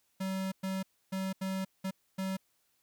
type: tone bursts at uneven times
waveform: square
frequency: 190.5 Hz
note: G3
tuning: 49 cents flat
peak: -33 dBFS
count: 6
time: 0.2-0.52 / 0.63-0.83 / 1.12-1.33 / 1.41-1.65 / 1.84-1.91 / 2.18-2.37 s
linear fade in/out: 10 ms
effects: white hiss -74 dBFS RMS until 2.82 s